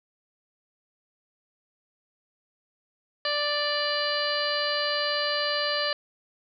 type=harmonic tone; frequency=587.3 Hz; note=D5; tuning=in tune; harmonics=1 / 2 / 3 / 4 / 5 / 6 / 7 / 8; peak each=-30 / -33 / -31 / -40 / -33 / -42 / -32 / -32 dBFS; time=3.25-5.93 s; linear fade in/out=2 ms; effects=none